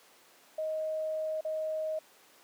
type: tone with dropouts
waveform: sine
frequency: 627 Hz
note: D#5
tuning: 13 cents sharp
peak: -30 dBFS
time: 0.58-1.99 s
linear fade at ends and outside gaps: 5 ms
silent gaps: 1.409-1.448 s
effects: pink hiss -59 dBFS RMS until 2.43 s + high-pass 400 Hz 12 dB/octave